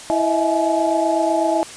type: tone cluster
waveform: sine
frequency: 329.2 / 632 / 660 / 849 Hz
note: E4 / D#5 / E5 / G#5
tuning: -2 / +27 / +2 / +38 cents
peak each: -21 dBFS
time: 0.1-1.63 s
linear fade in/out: 0 ms
effects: white hiss -36 dBFS RMS until 1.76 s + resampled to 22050 Hz